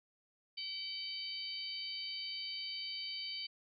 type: harmonic tone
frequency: 766 Hz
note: G5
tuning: 40 cents flat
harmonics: 3 / 4 / 5 / 6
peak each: -49 / -44 / -52 / -42 dBFS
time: 0.57-3.47 s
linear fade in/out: 10 ms
effects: none